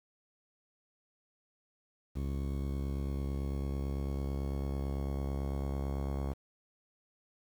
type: tone with low-pass filter sweep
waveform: sawtooth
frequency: 69 Hz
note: C#2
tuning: 7 cents flat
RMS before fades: -35 dBFS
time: 2.15-6.34 s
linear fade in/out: 20 ms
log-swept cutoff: 330 to 820 Hz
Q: 0.98
effects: 9-bit